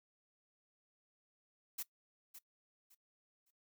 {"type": "noise with echo", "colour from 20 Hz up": "blue", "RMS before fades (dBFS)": -41, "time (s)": [1.78, 1.83], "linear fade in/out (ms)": 10, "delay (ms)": 560, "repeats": 3, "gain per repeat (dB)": -12, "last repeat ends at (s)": 3.51, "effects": ["noise-tail reverb RT60 0.1 s tail -19 dB re dry"]}